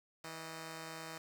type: tone pair together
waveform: 5% pulse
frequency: 161.8 / 617.1 Hz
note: E3 / D#5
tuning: -32 / -14 cents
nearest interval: octave + major seventh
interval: 2318 cents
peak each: -34 / -40 dBFS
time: 0.24-1.18 s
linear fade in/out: 2 ms
effects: 12-bit